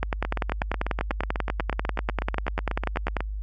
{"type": "two click trains", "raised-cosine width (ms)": 0.5, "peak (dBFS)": [-12, -9], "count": [25, 33], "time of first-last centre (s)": [[0.25, 3.206], [0.03, 3.167]], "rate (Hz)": [8.12, 10.2], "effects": ["added 51 Hz sine -28 dBFS peak until 3.42 s", "MP3 48 kbps"]}